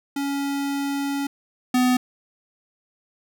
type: tone pair in turn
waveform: square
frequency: 280 / 251.1 Hz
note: C#4 / B3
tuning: +18 / +29 cents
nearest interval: major second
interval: 189 cents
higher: first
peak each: -24 / -17 dBFS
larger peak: second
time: 0.16-1.27 / 1.74-1.97 s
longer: first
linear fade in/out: 5 ms
effects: none